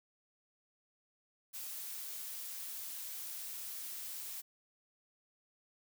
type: noise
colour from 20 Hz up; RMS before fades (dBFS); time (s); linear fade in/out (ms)
blue; -44; 1.53-4.42; 20
effects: none